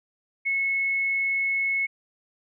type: tone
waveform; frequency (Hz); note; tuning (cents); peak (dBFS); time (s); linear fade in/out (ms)
sine; 2191; C#7; -21; -22; 0.45-1.87; 20
effects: none